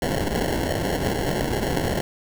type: noise with sample-and-hold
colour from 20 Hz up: white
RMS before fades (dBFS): -24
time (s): 0.02-2.01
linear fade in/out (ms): 2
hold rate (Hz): 1225
effects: none